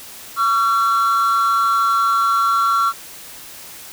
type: tone pair together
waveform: triangle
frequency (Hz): 1128 / 1360.2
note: C#6 / F6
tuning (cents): +30 / -46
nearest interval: minor third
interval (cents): 324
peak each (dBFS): -16 / -13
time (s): 0.36-2.93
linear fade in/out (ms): 50
effects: tanh soft clip ceiling -5 dBFS + white hiss -37 dBFS RMS until 3.92 s